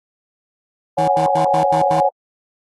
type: chord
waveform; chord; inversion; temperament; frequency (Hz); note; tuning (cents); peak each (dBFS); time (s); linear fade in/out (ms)
sine; C# suspended fourth; none; just; 554.4 / 739.2 / 831.5; C#5 / F#5 / G#5; 0 / -2 / +2; -18; 0.97-2.09; 10
type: tone bursts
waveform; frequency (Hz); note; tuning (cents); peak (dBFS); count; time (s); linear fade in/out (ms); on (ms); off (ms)
25% pulse; 160.2; E3; -49; -18; 6; 0.98-2.005; 5; 100; 85
effects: AAC 32 kbps